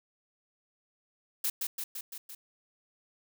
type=noise with echo; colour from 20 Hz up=blue; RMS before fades=-30 dBFS; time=1.44-1.5 s; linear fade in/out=5 ms; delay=170 ms; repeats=5; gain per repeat=-3 dB; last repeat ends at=2.35 s; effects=none